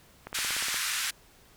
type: click train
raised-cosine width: 0.5 ms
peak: -23 dBFS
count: 9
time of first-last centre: 0.27-0.743 s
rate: 16.9 Hz
type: band-pass noise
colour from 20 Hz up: pink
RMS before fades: -31 dBFS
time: 0.34-1.11 s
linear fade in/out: 10 ms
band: 1400 to 12000 Hz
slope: 24 dB/octave
effects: pink hiss -58 dBFS RMS until 1.56 s